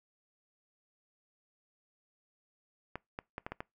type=clicks; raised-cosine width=0.5 ms; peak=-23 dBFS; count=6; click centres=2.956 / 3.189 / 3.381 / 3.465 / 3.52 / 3.605 s; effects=noise-tail reverb RT60 0.2 s tail -24 dB re dry